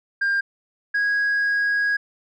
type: tone pair in turn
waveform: sine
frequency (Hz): 1601 / 1649.8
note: G6 / G#6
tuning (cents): +36 / -12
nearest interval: minor second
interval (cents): 52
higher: second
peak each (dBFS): -16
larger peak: neither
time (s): 0.21-0.41 / 0.94-1.97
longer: second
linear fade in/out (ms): 10
effects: tanh soft clip ceiling -17 dBFS